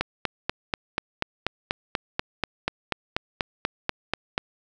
click train, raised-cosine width 0.3 ms, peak -7 dBFS, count 19, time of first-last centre 0.01-4.379 s, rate 4.12 Hz, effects none

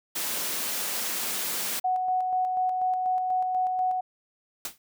white high-pass noise, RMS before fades -30 dBFS, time 0.15-1.8 s, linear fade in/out 10 ms, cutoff 170 Hz, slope 24 dB/octave
sine tone with tremolo, 740 Hz, F#5, in tune, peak -22 dBFS, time 1.84-4.01 s, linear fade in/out 10 ms, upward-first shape square, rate 4.1 Hz, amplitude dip 30%
white noise with exponential decay, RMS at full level -29 dBFS, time 4.65-4.78 s, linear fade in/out 2 ms, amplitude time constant 28 ms
effects none

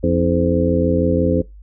harmonic tone with a mistuned harmonic, 85.9 Hz, F2, 28 cents flat, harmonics 1 / 2 / 3 / 4 / 5 / 6, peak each -21 / -21 / -20 / -22 / -22 / -20 dBFS, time 0.03-1.42 s, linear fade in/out 10 ms, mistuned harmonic 4, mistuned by -110 cents, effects noise-tail reverb RT60 0.2 s tail -21 dB re dry + added 50 Hz sine -37 dBFS peak until 1.62 s

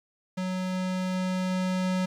square tone with level ramp, 185 Hz, F#3, in tune, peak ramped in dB -29 to -25 dBFS, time 0.37-2.06 s, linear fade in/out 10 ms, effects low-pass 7000 Hz 12 dB/octave + 9-bit

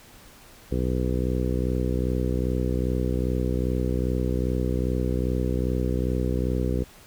harmonic tone, 62.5 Hz, B1, 21 cents sharp, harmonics 1 / 2 / 3 / 4 / 5 / 6 / 7 / 8, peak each -26 / -29 / -31 / -32 / -33 / -34 / -34 / -35 dBFS, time 0.71-6.84 s, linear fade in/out 10 ms, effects pink hiss -50 dBFS RMS until 7.06 s

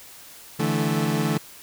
30% pulse chord, D suspended second, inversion none, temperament equal with one note detuned, 146.83 / 164.81 / 217.6 Hz, D3 / E3 / A3, 0 / 0 / -19 cents, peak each -23 / -23 / -23 dBFS, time 0.59-1.38 s, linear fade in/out 10 ms, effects white hiss -45 dBFS RMS until 1.62 s

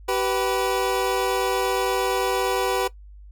25% pulse tone pair together, 385.1 / 493.9 Hz, G4 / B4, -31 / 0 cents, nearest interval major third, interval 431 cents, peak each -20 dBFS, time 0.08-2.88 s, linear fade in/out 10 ms, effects noise-tail reverb RT60 0.1 s tail -18 dB re dry + added 50 Hz sine -41 dBFS peak until 3.31 s

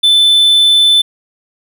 triangle tone, 3520 Hz, A7, in tune, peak -4 dBFS, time 0.03-1.02 s, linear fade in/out 10 ms, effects none

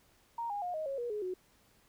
sine tone with pitch steps, 932 / 816.1 / 714.5 / 625.6 / 547.8 / 479.7 / 420 / 367.7 Hz, A#5 / G#5 / F5 / D#5 / C#5 / A#4 / G#4 / F#4, -1 / -31 / +39 / +9 / -21 / +50 / +19 / -11 cents, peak -34 dBFS, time 0.38-1.34 s, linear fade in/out 5 ms, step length 120 ms, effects pink hiss -67 dBFS RMS until 1.88 s

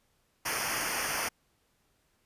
pink noise with comb filter, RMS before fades -32 dBFS, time 0.45-1.29 s, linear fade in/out 10 ms, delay 0.26 ms, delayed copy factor -0.9, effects pink hiss -72 dBFS RMS until 2.25 s + resampled to 32000 Hz

